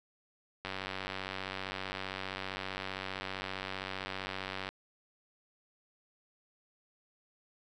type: click train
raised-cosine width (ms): 0.3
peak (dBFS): -21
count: 386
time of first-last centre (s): 0.65-4.69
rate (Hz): 95.3
effects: none